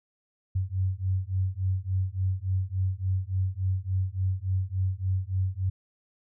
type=beating tone pair; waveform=sine; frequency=92.5 / 96 Hz; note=F#2 / G2; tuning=0 / -36 cents; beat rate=3.5 Hz; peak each=-28 dBFS; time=0.55-5.7 s; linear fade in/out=10 ms; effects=none